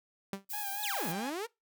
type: tone with exponential decay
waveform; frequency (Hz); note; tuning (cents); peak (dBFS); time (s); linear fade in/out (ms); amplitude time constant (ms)
sawtooth; 196; G3; 0; -28; 0.33-0.45; 2; 24
type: noise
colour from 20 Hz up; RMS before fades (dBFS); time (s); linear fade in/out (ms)
violet; -39; 0.49-1.13; 20
type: tone with vibrato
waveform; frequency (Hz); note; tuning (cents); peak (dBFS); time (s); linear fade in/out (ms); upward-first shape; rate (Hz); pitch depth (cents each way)
sawtooth; 813; G#5; -37; -35; 0.53-1.3; 5; sine; 4.3; 57
type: exponential two-way sweep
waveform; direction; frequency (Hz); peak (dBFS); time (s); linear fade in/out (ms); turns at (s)
sawtooth; down then up; 4655 to 155.56 to 486; -31; 0.82-1.47; 20; 1.09
effects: noise-tail reverb RT60 0.2 s tail -23 dB re dry